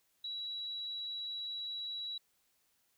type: tone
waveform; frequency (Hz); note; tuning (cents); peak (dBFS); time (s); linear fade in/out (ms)
sine; 3905; B7; -20; -38; 0.24-2.18; 5
effects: white hiss -75 dBFS RMS until 2.97 s